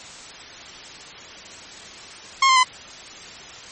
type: tone with pitch steps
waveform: sawtooth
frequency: 1076 / 1046 / 1016.8 Hz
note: C6 / C6 / C6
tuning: +48 / -1 / -50 cents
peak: -9 dBFS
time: 2.42-2.633 s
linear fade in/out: 5 ms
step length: 71 ms
effects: white hiss -39 dBFS RMS until 3.71 s + MP3 32 kbps